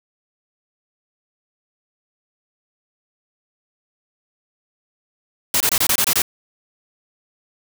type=noise bursts; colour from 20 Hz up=white; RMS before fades=-17 dBFS; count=8; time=5.54-6.22 s; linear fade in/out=2 ms; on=64 ms; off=24 ms; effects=none